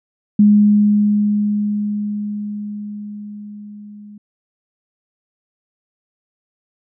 sine tone with level ramp, 207.7 Hz, G#3, in tune, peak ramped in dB -6 to -35 dBFS, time 0.39-4.18 s, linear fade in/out 5 ms, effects none

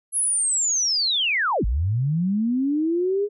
sine linear two-way sweep, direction down then up, 10880 to 46.25 to 419.5 Hz, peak -19 dBFS, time 0.12-3.29 s, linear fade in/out 50 ms, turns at 1.65 s, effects none

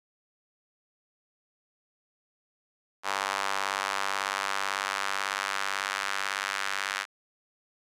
sawtooth tone with high-pass filter sweep, 98.1 Hz, G2, 2 cents sharp, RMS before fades -31 dBFS, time 3.03-7.06 s, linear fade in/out 50 ms, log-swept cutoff 1000 to 1500 Hz, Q 1.6, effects low-pass 9000 Hz 12 dB/octave

